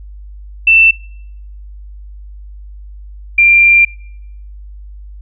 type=tone pair in turn; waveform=sine; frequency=2670 / 2379 Hz; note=E7 / D7; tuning=+22 / +22 cents; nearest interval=major second; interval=200 cents; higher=first; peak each=-4 dBFS; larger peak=neither; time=0.67-0.91 / 3.38-3.85 s; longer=second; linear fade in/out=5 ms; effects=noise-tail reverb RT60 0.8 s tail -26 dB re dry + added 50 Hz sine -29 dBFS peak until 5.21 s